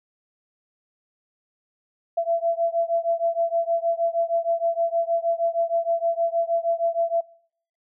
sine beating tone pair, 670 / 676.4 Hz, E5 / E5, +28 / +44 cents, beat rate 6.4 Hz, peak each -23 / -24 dBFS, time 2.17-7.21 s, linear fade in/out 10 ms, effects noise-tail reverb RT60 0.6 s tail -22 dB re dry

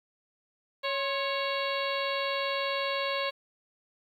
harmonic tone with a mistuned harmonic, 554.4 Hz, C#5, in tune, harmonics 1 / 2 / 3 / 4 / 5 / 6 / 7 / 8, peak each -32 / -34 / -39 / -37 / -38 / -41 / -39 / -41 dBFS, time 0.83-3.31 s, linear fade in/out 20 ms, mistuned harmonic 2, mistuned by -61 cents, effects 10-bit

